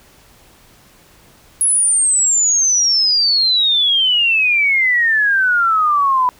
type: exponential sweep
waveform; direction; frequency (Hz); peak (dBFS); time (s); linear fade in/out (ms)
sine; down; 10570 to 987.8; -11; 1.61-6.29; 0
effects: pink hiss -48 dBFS RMS until 6.39 s